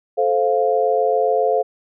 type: chord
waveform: sine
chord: F major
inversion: first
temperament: just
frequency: 436.5 / 523.8 / 698.5 Hz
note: A4 / C5 / F5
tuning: -14 / +2 / 0 cents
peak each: -19 dBFS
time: 0.17-1.63 s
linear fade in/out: 20 ms
effects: none